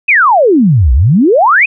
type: exponential two-way sweep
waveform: sine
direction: down then up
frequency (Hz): 2637 to 57.4 to 2637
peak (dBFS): -4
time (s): 0.08-1.66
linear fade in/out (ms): 10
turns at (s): 0.93
effects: none